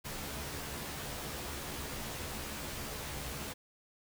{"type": "noise with comb filter", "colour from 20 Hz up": "pink", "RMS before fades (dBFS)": -41, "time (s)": [0.04, 3.54], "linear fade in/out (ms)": 20, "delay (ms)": 14, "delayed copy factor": 0.75, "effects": []}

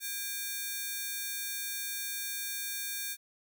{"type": "ring-modulated tone", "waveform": "5% pulse", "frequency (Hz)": 2000, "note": "B6", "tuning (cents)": 21, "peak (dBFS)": -21, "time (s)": [0, 3.17], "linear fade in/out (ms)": 50, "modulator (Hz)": 376, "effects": []}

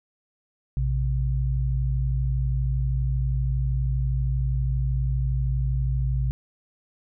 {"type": "tone pair together", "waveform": "sine", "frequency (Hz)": [58.27, 130.81], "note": ["A#1", "C3"], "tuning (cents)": [0, 0], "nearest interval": "octave + major second", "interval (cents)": 1400, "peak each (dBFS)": [-23, -25], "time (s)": [0.77, 6.31], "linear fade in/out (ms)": 0, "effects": []}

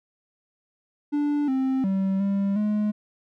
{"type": "tone with pitch steps", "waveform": "triangle", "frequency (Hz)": [292.2, 263.6, 192.7, 198, 210.5], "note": ["D4", "C4", "G3", "G3", "G#3"], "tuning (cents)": [-9, 13, -29, 18, 24], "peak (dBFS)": -19, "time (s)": [1.12, 2.92], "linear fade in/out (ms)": 20, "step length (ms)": 360, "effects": []}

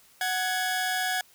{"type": "tone pair together", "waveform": "sawtooth", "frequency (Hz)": [740, 1674.7], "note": ["F#5", "G#6"], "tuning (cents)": [0, 14], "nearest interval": "octave + major second", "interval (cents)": 1414, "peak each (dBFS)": -25, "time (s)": [0.21, 1.21], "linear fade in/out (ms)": 2, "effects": ["white hiss -58 dBFS RMS until 1.34 s"]}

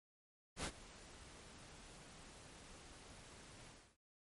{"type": "noise with ADSR envelope", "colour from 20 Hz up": "pink", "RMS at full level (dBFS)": -40, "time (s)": [0.56, 3.97], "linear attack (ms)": 85, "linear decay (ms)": 63, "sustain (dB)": -18, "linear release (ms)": 290, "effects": ["MP3 48 kbps"]}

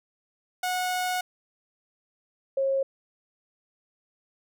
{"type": "tone pair in turn", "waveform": ["sawtooth", "sine"], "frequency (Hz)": [731, 541.3], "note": ["F#5", "C#5"], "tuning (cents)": [-21, -41], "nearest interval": "perfect fourth", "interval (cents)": 520, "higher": "first", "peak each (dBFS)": -22, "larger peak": "neither", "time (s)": [[0.63, 1.21], [2.57, 2.83]], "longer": "first", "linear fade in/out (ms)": 5, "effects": []}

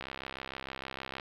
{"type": "click train", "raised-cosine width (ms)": 0.3, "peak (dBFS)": -22, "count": 80, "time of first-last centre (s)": [0.01, 1.198], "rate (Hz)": 66.5, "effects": ["low-pass 5000 Hz 12 dB/octave", "9-bit"]}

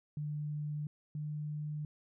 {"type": "tone pair in turn", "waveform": "sine", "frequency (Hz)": [149.1, 150.22], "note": ["D3", "D3"], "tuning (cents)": [27, 39], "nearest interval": "unison", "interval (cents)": 12, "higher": "second", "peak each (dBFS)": [-35, -36], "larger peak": "first", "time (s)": [[0.17, 0.87], [1.15, 1.85]], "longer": "neither", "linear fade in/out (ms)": 2, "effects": []}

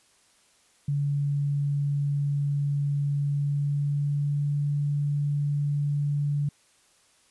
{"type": "tone with pitch glide", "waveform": "sine", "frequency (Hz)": [142.9, 144.73], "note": ["D3", "D3"], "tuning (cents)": [-47, -25], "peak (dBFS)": -23, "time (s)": [0.88, 6.49], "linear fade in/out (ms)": 5, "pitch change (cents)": 22, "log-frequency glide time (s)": [3.19, 4.57], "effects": ["white hiss -62 dBFS RMS until 7.3 s", "resampled to 24000 Hz"]}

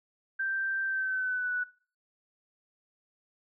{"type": "tone with pitch glide", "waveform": "sine", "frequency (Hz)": [1568, 1480], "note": ["G6", "F#6"], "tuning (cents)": [0, 0], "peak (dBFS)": -28, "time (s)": [0.39, 1.64], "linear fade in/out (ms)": 10, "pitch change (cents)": -100, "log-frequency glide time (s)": [0.85, 1.52], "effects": ["noise-tail reverb RT60 0.4 s tail -20 dB re dry"]}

